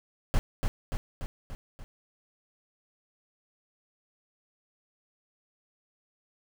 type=noise with echo; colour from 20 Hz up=brown; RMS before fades=-22 dBFS; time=0.34-0.39 s; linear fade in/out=0 ms; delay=290 ms; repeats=5; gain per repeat=-4 dB; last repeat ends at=1.84 s; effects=none